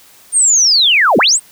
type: linear two-way sweep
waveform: sine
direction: down then up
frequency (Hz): 9000 to 174.61 to 9000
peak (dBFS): -7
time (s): 0.32-1.4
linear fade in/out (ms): 50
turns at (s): 1.18
effects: white hiss -44 dBFS RMS until 1.51 s